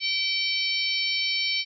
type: harmonic tone with a mistuned harmonic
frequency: 771 Hz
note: G5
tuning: 29 cents flat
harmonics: 3 / 4 / 5 / 6 / 7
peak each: -28 / -31 / -32 / -29 / -31 dBFS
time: 0-1.65 s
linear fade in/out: 50 ms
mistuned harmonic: 6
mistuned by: -56 cents
effects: none